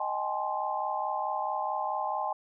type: chord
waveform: sine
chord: Ab major seventh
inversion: second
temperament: equal with one note detuned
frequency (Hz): 622.3 / 784 / 848.6 / 1046.5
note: Eb5 / G5 / Ab5 / C6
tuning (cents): 0 / 0 / +37 / 0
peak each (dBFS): -37 / -34 / -33 / -34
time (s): 0-2.33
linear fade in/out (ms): 5
effects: none